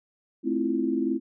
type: chord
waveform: sine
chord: F major seventh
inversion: first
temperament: just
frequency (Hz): 218.3 / 261.9 / 327.4 / 349.2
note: A3 / C4 / E4 / F4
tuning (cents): -13 / +2 / -12 / 0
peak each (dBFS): -31 / -27 / -27 / -32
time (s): 0.43-1.2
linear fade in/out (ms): 50
effects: none